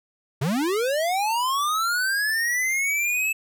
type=linear sweep; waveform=square; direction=up; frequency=120 to 2629 Hz; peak=-22 dBFS; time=0.41-3.33 s; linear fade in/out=10 ms; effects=none